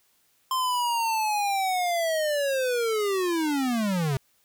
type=linear sweep; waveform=square; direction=down; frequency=1046.5 to 129 Hz; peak=-24 dBFS; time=0.51-4.17 s; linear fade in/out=2 ms; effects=white hiss -66 dBFS RMS until 4.44 s